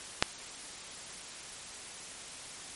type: click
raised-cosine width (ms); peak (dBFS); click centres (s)
0.2; -4; 0.225
effects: white hiss -45 dBFS RMS until 2.75 s + MP3 48 kbps